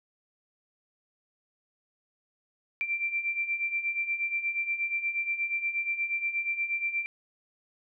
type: beating tone pair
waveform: sine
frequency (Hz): 2349 / 2357.4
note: D7 / D7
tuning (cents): 0 / +6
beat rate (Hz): 8.4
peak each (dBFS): -34 / -29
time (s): 2.81-7.06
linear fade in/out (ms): 0
effects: none